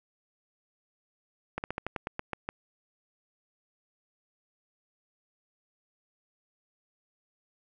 slowing click train, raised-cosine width 0.5 ms, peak -17 dBFS, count 10, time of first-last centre 1.58-2.49 s, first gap 59 ms, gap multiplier 1.13, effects none

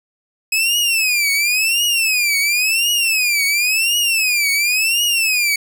sawtooth tone with vibrato, 2542 Hz, D#7, 36 cents sharp, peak -11 dBFS, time 0.52-5.56 s, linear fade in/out 5 ms, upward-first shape triangle, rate 0.94 Hz, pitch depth 240 cents each way, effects none

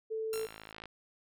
sine tone, 441.4 Hz, A4, 5 cents sharp, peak -33 dBFS, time 0.1-0.47 s, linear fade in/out 20 ms
5% pulse tone with exponential decay, 1364 Hz, F6, 41 cents flat, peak -27 dBFS, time 0.33-0.72 s, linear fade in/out 1 ms, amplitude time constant 84 ms
click train, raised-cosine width 0.3 ms, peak -29 dBFS, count 29, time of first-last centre 0.34-0.857 s, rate 54.2 Hz
effects none

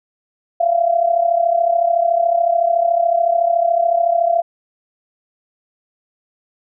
sine tone with amplitude modulation, 683 Hz, F5, 39 cents flat, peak -9 dBFS, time 0.6-4.42 s, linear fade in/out 10 ms, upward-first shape sine, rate 33.8 Hz, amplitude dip 75%, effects none

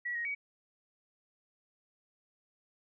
sine tone with pitch steps, 1933 / 1879 / 2261 Hz, B6 / A#6 / C#7, -38 / +13 / +34 cents, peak -33 dBFS, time 0.05-0.35 s, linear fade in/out 10 ms, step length 100 ms, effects none

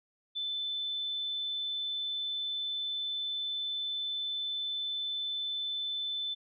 sine tone, 3520 Hz, A7, in tune, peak -32 dBFS, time 0.35-6.35 s, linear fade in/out 20 ms, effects none

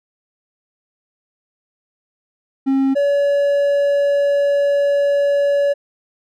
triangle tone pair in turn, 269.6 / 568.1 Hz, C#4 / C#5, -48 / +42 cents, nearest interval octave + minor second, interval 1290 cents, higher second, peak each -11 dBFS, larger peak neither, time 2.66-2.95 / 2.95-5.74 s, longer second, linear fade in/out 20 ms, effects none

